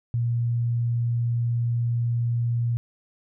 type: tone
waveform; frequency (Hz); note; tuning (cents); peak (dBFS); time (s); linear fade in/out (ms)
sine; 118.4; A#2; +27; -21; 0.14-2.77; 0
effects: none